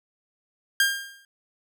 sawtooth tone with exponential decay, 1606 Hz, G6, 41 cents sharp, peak -12 dBFS, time 0.8-1.25 s, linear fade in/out 2 ms, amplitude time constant 97 ms, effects none

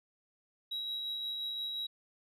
sine tone with tremolo, 3861 Hz, B7, 40 cents flat, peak -32 dBFS, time 0.71-1.87 s, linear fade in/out 10 ms, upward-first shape sine, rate 5.7 Hz, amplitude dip 30%, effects tanh soft clip ceiling -33 dBFS

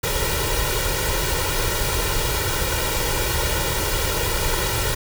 pink noise with comb filter, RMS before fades -22 dBFS, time 0.03-4.95 s, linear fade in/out 10 ms, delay 2.1 ms, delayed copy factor +0.8, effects none

